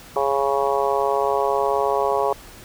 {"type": "harmonic tone", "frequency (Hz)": 138.59, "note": "C#3", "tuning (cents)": 0, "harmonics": [3, 4, 5, 6, 7, 8], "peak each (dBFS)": [-23, -24, -25, -26, -26, -27], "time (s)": [0.16, 2.33], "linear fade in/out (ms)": 2, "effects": ["pink hiss -43 dBFS RMS until 2.64 s"]}